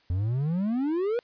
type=exponential sweep; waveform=triangle; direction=up; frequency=85 to 493.9 Hz; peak=-22 dBFS; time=0.1-1.19 s; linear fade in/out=0 ms; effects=white hiss -63 dBFS RMS until 1.23 s + resampled to 11025 Hz